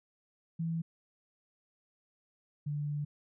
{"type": "tone pair in turn", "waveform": "sine", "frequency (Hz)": [164.81, 146.83], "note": ["E3", "D3"], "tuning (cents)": [0, 0], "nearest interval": "major second", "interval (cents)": 200, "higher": "first", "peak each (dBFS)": [-31, -32], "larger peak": "first", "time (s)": [[0.59, 0.82], [2.66, 3.05]], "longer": "second", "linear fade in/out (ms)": 10, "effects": []}